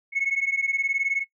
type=beating tone pair; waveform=sine; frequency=2186 / 2205 Hz; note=C#7 / C#7; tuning=-25 / -10 cents; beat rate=19 Hz; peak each=-24 / -24 dBFS; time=0.12-1.25 s; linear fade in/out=50 ms; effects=noise-tail reverb RT60 0.1 s tail -20 dB re dry + tanh soft clip ceiling -17 dBFS